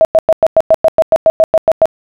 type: tone bursts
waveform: sine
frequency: 644 Hz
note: E5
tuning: 41 cents flat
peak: -3 dBFS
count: 14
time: 0.01-1.856 s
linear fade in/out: 0 ms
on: 39 ms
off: 100 ms
effects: none